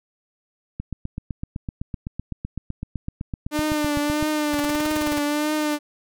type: click train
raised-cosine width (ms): 5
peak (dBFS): -16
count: 28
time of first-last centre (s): 0.8-4.226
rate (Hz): 7.88
type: tone with vibrato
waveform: sawtooth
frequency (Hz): 298.7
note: D4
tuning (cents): +29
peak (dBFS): -17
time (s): 3.51-5.79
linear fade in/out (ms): 50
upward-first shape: triangle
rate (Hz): 1.6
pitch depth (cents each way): 49
type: noise bursts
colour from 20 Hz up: pink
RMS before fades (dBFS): -29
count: 13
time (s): 4.53-5.186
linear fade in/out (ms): 5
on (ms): 20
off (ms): 33
effects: none